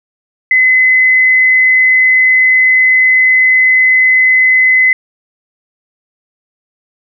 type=tone; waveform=sine; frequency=2032 Hz; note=B6; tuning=49 cents sharp; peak=-5 dBFS; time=0.51-4.93 s; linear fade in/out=2 ms; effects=none